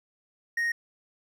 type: tone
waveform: triangle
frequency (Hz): 1864.7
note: A#6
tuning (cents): 0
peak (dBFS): -23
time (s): 0.57-0.72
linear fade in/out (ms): 5
effects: none